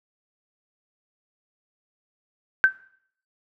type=tone with exponential decay; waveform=sine; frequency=1546 Hz; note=G6; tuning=24 cents flat; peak=-8 dBFS; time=2.64-2.75 s; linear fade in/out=0 ms; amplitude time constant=22 ms; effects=noise-tail reverb RT60 0.6 s tail -20 dB re dry